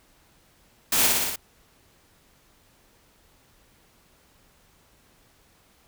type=noise with echo; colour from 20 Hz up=white; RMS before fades=-22 dBFS; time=0.92-1.07 s; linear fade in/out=5 ms; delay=58 ms; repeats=5; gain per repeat=-2 dB; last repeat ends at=1.36 s; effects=pink hiss -60 dBFS RMS until 5.87 s